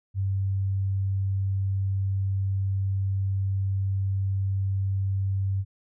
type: tone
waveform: sine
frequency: 97.1 Hz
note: G2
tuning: 16 cents flat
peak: -23 dBFS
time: 0.14-5.65 s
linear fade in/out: 50 ms
effects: none